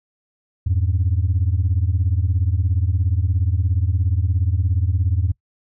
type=beating tone pair; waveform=sine; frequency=83.8 / 100.8 Hz; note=E2 / G2; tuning=+29 / +49 cents; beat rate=17 Hz; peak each=-17 / -18 dBFS; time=0.66-5.32 s; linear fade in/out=10 ms; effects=noise-tail reverb RT60 0.1 s tail -23 dB re dry + tanh soft clip ceiling -11 dBFS

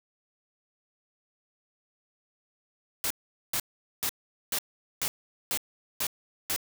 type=noise bursts; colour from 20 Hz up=white; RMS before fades=-29 dBFS; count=8; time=3.04-6.562 s; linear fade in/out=0 ms; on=64 ms; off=430 ms; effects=none

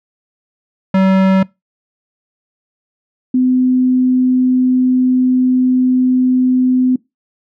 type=tone pair in turn; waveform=square / sine; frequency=190.6 / 254.4 Hz; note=G3 / C4; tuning=-48 / -48 cents; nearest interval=perfect fourth; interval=500 cents; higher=second; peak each=-9 dBFS; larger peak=neither; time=0.94-1.43 / 3.34-6.96 s; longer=second; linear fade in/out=5 ms; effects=noise-tail reverb RT60 0.2 s tail -22 dB re dry + low-pass 2000 Hz 12 dB/octave

